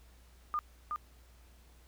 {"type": "tone with echo", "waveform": "sine", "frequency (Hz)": 1214, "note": "D#6", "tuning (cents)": -43, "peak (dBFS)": -30, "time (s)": [0.54, 0.59], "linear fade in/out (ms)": 0, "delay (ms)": 370, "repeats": 1, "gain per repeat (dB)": -3, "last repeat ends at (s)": 0.96, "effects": ["added 60 Hz sine -57 dBFS peak until 1.87 s", "pink hiss -65 dBFS RMS until 1.87 s"]}